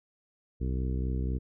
harmonic tone, 64 Hz, C2, 38 cents flat, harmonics 1 / 2 / 3 / 4 / 5 / 6 / 7, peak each -29 / -35 / -39 / -41 / -43 / -45 / -46 dBFS, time 0.6-1.39 s, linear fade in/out 20 ms, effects none

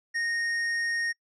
sine tone with hard clipping, 1856 Hz, A#6, 8 cents flat, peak -28 dBFS, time 0.14-1.13 s, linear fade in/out 20 ms, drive 9 dB, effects noise-tail reverb RT60 0.1 s tail -25 dB re dry + low-pass 9000 Hz 12 dB/octave

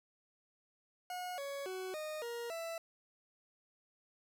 40% pulse tone with pitch steps, 724 / 559 / 373.8 / 616 / 471.6 / 663 Hz, F#5 / C#5 / F#4 / D#5 / A#4 / E5, -38 / +14 / +18 / -17 / +20 / +10 cents, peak -39 dBFS, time 1.1-2.78 s, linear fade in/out 2 ms, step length 280 ms, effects none

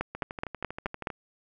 two click trains, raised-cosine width 0.5 ms, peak -21 / -14 dBFS, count 13 / 6, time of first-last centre 0.15-1.102 / 0.01-1.072 s, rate 12.6 / 4.71 Hz, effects none

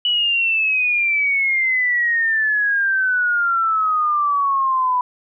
sine exponential sweep, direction down, 2960 to 987.8 Hz, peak -15 dBFS, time 0.05-5.01 s, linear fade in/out 2 ms, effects none

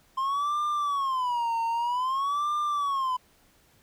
triangle tone with vibrato, 1046.5 Hz, C6, in tune, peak -23 dBFS, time 0.17-3.17 s, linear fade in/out 10 ms, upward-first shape sine, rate 0.52 Hz, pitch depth 230 cents each way, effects pink hiss -62 dBFS RMS until 3.82 s

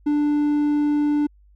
triangle tone, 294.7 Hz, D4, 6 cents sharp, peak -15 dBFS, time 0.06-1.27 s, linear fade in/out 10 ms, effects added 50 Hz sine -50 dBFS peak until 1.55 s

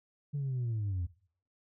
sine linear sweep, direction down, 146.83 to 83.7 Hz, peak -29 dBFS, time 0.33-1.07 s, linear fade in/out 20 ms, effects noise-tail reverb RT60 0.5 s tail -18 dB re dry + tanh soft clip ceiling -29 dBFS

